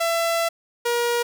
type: tone pair in turn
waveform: sawtooth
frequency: 670 / 476.1 Hz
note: E5 / A#4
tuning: +28 / +37 cents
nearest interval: tritone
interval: 591 cents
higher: first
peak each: -16 dBFS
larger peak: neither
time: 0-0.49 / 0.85-1.23 s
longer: first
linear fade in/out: 10 ms
effects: none